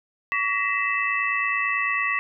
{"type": "tone cluster", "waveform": "sine", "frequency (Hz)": [1135, 1902, 2011, 2638], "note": ["C#6", "A#6", "B6", "E7"], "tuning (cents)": [41, 34, 31, 1], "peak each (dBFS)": -27, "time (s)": [0.32, 2.19], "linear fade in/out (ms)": 0, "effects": []}